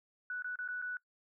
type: tone with dropouts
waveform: sine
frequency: 1480 Hz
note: F#6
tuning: in tune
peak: -36 dBFS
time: 0.3-0.97 s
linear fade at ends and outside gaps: 2 ms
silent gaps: 0.423-0.444 / 0.557-0.588 / 0.678-0.686 / 0.817-0.823 s
effects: noise-tail reverb RT60 0.1 s tail -22 dB re dry